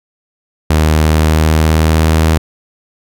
sawtooth tone with pitch glide, 77.78 to 79.78 Hz, D#2 to D#2, 0 to +44 cents, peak -4 dBFS, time 0.7-2.38 s, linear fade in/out 5 ms, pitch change +44 cents, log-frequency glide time 0.97-2.24 s, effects none

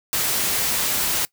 white noise, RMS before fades -22 dBFS, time 0.13-1.25 s, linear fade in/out 0 ms, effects noise-tail reverb RT60 0.1 s tail -21 dB re dry

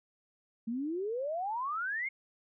sine exponential sweep, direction up, 220 to 2199 Hz, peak -32 dBFS, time 0.67-2.09 s, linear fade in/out 10 ms, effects none

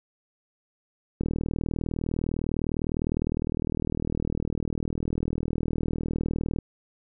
click train, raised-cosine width 3 ms, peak -15 dBFS, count 215, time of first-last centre 1.21-6.587 s, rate 39.8 Hz, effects none

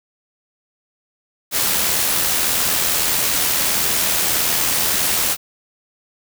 white noise with amplitude modulation, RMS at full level -17 dBFS, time 1.51-5.37 s, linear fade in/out 50 ms, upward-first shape sine, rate 81.6 Hz, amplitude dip 30%, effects none

